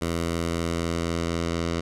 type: tone with low-pass filter sweep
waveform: 10% pulse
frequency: 84.1 Hz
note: E2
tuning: 35 cents sharp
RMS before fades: -27 dBFS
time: 0.01-1.81 s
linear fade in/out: 10 ms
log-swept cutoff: 11000 to 6300 Hz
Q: 1
effects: none